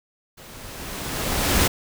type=noise with level ramp; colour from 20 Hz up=pink; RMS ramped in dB=-44 to -17 dBFS; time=0.37-1.68 s; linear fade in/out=10 ms; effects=none